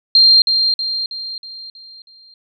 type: tone with echo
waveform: sine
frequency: 4186 Hz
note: C8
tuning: in tune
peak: -6 dBFS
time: 0.15-0.42 s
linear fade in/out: 2 ms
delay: 320 ms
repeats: 6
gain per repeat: -6 dB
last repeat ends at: 2.34 s
effects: none